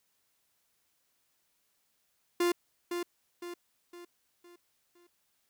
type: tone with echo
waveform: 45% pulse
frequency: 349.2 Hz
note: F4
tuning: in tune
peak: -25 dBFS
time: 2.4-2.52 s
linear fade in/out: 5 ms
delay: 510 ms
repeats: 5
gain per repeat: -7 dB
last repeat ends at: 5.07 s
effects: white hiss -75 dBFS RMS until 5.49 s